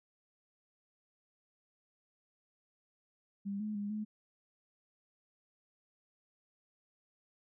sine tone with pitch steps, 199.6 / 212.7 / 204.1 / 213.1 Hz, G3 / G#3 / G#3 / G#3, +32 / +42 / -30 / +45 cents, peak -35 dBFS, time 3.45-4.05 s, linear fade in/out 20 ms, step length 150 ms, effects none

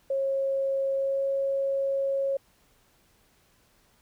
sine tone with pitch glide, 543 to 547.1 Hz, C#5 to C#5, -36 to -23 cents, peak -24 dBFS, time 0.1-2.37 s, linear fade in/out 5 ms, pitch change +13 cents, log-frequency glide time 0.94-1.23 s, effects pink hiss -64 dBFS RMS until 4.01 s

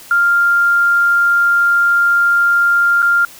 sine tone with dropouts, 1396.9 Hz, F6, in tune, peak -9 dBFS, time 0.11-3.25 s, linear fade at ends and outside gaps 2 ms, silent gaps 3.021-3.026 s, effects white hiss -38 dBFS RMS until 3.39 s

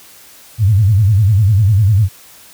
sine tone with vibrato, 102.4 Hz, G#2, 24 cents flat, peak -7 dBFS, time 0.58-2.09 s, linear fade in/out 50 ms, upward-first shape sine, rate 10 Hz, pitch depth 180 cents each way, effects white hiss -41 dBFS RMS until 2.53 s

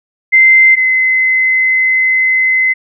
sine tone pair in turn, 2077 / 2048 Hz, C7 / C7, -13 / -38 cents, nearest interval unison, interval 25 cents, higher first, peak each -3 / -8 dBFS, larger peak first, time 0.32-0.76 / 0.76-2.74 s, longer second, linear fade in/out 20 ms, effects none

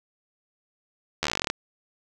slowing click train, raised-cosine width 0.2 ms, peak -7 dBFS, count 15, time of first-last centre 1.23-1.501 s, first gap 12 ms, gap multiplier 1.07, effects none

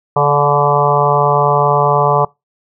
harmonic tone with a mistuned harmonic, 144.4 Hz, D3, 29 cents flat, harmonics 1 / 3 / 4 / 5 / 6 / 7 / 8, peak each -17 / -17 / -17 / -17 / -17 / -17 / -17 dBFS, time 0.16-2.25 s, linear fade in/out 5 ms, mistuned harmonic 4, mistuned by +25 cents, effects noise-tail reverb RT60 0.2 s tail -24 dB re dry

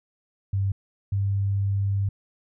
sine tone pair in turn, 98 / 99.14 Hz, G2 / G2, 0 / +20 cents, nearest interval unison, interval 20 cents, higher second, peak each -21 dBFS, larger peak neither, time 0.53-0.72 / 1.12-2.09 s, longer second, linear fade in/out 5 ms, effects none

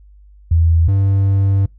sine / triangle tone pair in turn, 82.41 / 98 Hz, E2 / G2, 0 / 0 cents, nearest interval minor third, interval 300 cents, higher second, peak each -9 dBFS, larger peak neither, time 0.51-0.88 / 0.88-1.66 s, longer second, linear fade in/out 5 ms, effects noise-tail reverb RT60 0.2 s tail -25 dB re dry + added 50 Hz sine -41 dBFS peak until 1.78 s

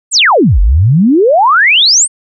sine exponential two-way sweep, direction down then up, 9040 to 43.65 to 9040 Hz, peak -4 dBFS, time 0.11-2.08 s, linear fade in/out 50 ms, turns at 0.6 s, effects none

